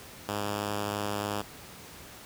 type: tone with vibrato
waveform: 5% pulse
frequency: 103.1 Hz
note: G#2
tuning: 12 cents flat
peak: -19 dBFS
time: 0.28-1.42 s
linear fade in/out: 10 ms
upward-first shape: triangle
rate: 12 Hz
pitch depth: 8 cents each way
effects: pink hiss -47 dBFS RMS until 2.25 s + high-pass 60 Hz 12 dB/octave